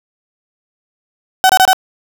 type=tone bursts; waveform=35% pulse; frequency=755 Hz; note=F#5; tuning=35 cents sharp; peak=-4 dBFS; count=4; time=1.44-1.731 s; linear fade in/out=0 ms; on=54 ms; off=25 ms; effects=none